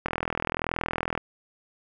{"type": "click train", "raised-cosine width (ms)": 0.5, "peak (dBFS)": -11, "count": 47, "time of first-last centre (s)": [0.06, 1.177], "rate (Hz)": 41.2, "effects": []}